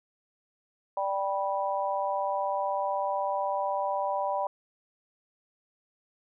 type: chord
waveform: sine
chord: G major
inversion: second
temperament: just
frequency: 588 / 784 / 980 Hz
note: D5 / G5 / B5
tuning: +2 / 0 / -14 cents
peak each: -31 dBFS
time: 0.97-4.47 s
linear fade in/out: 2 ms
effects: none